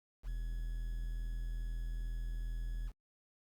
triangle tone with quantisation, 41.2 Hz, E1, in tune, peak -34 dBFS, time 0.23-2.92 s, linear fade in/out 50 ms, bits 10, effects Opus 48 kbps

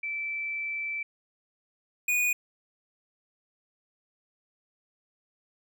sine / square tone pair in turn, 2325 / 2463 Hz, D7 / D#7, -18 / -18 cents, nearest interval minor second, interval 100 cents, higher second, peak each -30 / -24 dBFS, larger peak second, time 0.03-1.03 / 2.08-2.33 s, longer first, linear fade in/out 5 ms, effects none

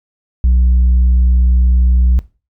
sine tone, 61.74 Hz, B1, in tune, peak -5 dBFS, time 0.44-2.19 s, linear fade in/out 0 ms, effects noise-tail reverb RT60 0.3 s tail -18 dB re dry + tanh soft clip ceiling -6 dBFS

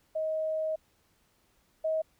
sine tone pair in turn, 630 / 634.7 Hz, D#5 / D#5, +21 / +34 cents, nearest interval unison, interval 13 cents, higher second, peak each -28 / -26 dBFS, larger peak second, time 0.15-0.76 / 1.84-2.02 s, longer first, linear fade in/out 10 ms, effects pink hiss -69 dBFS RMS until 2.19 s

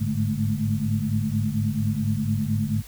sine tone cluster, 102.2 / 106.5 / 145.9 / 209.5 / 219 Hz, G#2 / G#2 / D3 / G#3 / A3, -27 / +44 / -11 / +15 / -8 cents, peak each -28 dBFS, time 0-2.82 s, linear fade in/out 20 ms, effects added 49 Hz sine -43 dBFS peak until 2.87 s + white hiss -47 dBFS RMS until 2.87 s

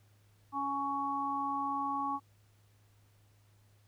harmonic tone, 278.6 Hz, C#4, 9 cents sharp, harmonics 1 / 3 / 4, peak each -40 / -36 / -34 dBFS, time 0.52-2.2 s, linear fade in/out 50 ms, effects added 103 Hz sine -63 dBFS peak until 3.87 s + pink hiss -71 dBFS RMS until 3.87 s

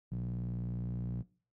sawtooth tone with band-pass filter, 59.7 Hz, A#1, 42 cents sharp, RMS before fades -37 dBFS, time 0.11-1.23 s, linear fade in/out 20 ms, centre 150 Hz, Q 9.7, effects noise-tail reverb RT60 0.4 s tail -20 dB re dry

